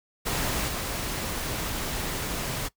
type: noise with level steps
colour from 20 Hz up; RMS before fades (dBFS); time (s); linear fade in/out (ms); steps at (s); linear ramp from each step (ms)
pink; -28 / -31; 0.25-2.69; 20; 0.68; 2
effects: noise-tail reverb RT60 0.1 s tail -20 dB re dry